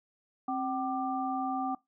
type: tone cluster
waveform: sine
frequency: 265.1 / 765 / 1187 Hz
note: C4 / G5 / D6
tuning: +23 / -42 / +18 cents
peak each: -34 / -32 / -37 dBFS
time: 0.48-1.75 s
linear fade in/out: 5 ms
effects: noise-tail reverb RT60 0.2 s tail -24 dB re dry